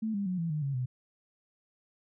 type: tone with pitch steps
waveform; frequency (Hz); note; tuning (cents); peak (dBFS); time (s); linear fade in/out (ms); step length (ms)
sine; 220 / 200.6 / 182.87 / 166.73 / 152.01 / 138.59 / 126.36; A3 / G3 / F#3 / E3 / D#3 / C#3 / B2; 0 / +40 / -20 / +20 / -40 / 0 / +40; -29; 0.02-0.86; 10; 120
effects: none